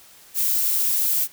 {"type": "noise", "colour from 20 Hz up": "violet", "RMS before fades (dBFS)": -21, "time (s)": [0.34, 1.28], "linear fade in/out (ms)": 50, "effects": ["white hiss -49 dBFS RMS until 1.32 s"]}